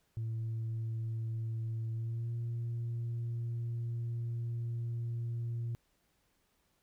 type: tone with pitch glide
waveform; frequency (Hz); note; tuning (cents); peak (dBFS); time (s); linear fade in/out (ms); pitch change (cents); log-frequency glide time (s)
sine; 112.9 to 117.22; A2 to A#2; +45 to +10; -32; 0.17-5.75; 0; +65; 1.93-2.32
effects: tanh soft clip ceiling -32 dBFS + pink hiss -75 dBFS RMS until 6.82 s